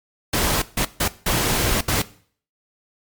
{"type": "noise bursts at uneven times", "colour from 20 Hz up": "pink", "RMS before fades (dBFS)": -20, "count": 5, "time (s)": [[0.33, 0.62], [0.77, 0.85], [1, 1.08], [1.26, 1.81], [1.88, 2.02]], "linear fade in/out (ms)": 5, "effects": ["noise-tail reverb RT60 0.5 s tail -18 dB re dry", "MP3 96 kbps"]}